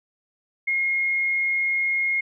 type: tone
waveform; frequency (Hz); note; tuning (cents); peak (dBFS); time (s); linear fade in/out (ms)
sine; 2148; C7; +45; -20; 0.67-2.21; 10
effects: none